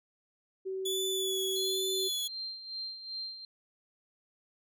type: tone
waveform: sine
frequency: 380.5 Hz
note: F#4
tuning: 48 cents sharp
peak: -33 dBFS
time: 0.65-2.09 s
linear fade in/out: 20 ms
type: tone with vibrato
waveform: sawtooth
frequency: 3429 Hz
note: A7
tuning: 45 cents flat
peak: -29 dBFS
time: 0.85-2.28 s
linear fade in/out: 10 ms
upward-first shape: sine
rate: 1.2 Hz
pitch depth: 31 cents each way
type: tone with tremolo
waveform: sine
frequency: 4164 Hz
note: C8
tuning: 9 cents flat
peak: -35 dBFS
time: 1.56-3.45 s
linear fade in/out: 2 ms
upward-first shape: sine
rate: 2.6 Hz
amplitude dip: 65%
effects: none